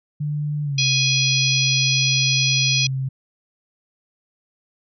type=tone with pitch glide; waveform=sine; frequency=148.3 to 132.89 Hz; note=D3 to C3; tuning=+17 to +27 cents; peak=-21 dBFS; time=0.2-3.09 s; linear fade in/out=10 ms; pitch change=-190 cents; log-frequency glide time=0.63-0.82 s
type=harmonic tone; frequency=830.6 Hz; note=G#5; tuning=in tune; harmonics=3 / 4 / 5 / 6 / 7; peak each=-22 / -23 / -24 / -25 / -25 dBFS; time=0.78-2.87 s; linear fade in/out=5 ms
effects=none